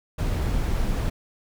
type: noise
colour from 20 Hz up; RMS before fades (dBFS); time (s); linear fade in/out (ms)
brown; -24; 0.18-1.1; 10
effects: none